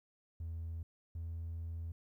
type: tone pair in turn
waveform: triangle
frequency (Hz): 82.41 / 82.98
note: E2 / E2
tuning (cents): 0 / +12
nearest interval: unison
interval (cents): 12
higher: second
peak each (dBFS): -36 / -36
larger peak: neither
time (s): 0.4-0.83 / 1.15-1.92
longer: second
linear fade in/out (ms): 5
effects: tanh soft clip ceiling -35 dBFS + 13-bit